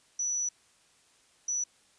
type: tone bursts at uneven times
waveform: sine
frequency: 5920 Hz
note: F#8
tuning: in tune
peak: -28 dBFS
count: 2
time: 0.19-0.49 / 1.48-1.64 s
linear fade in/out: 5 ms
effects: white hiss -64 dBFS RMS until 1.98 s + resampled to 22050 Hz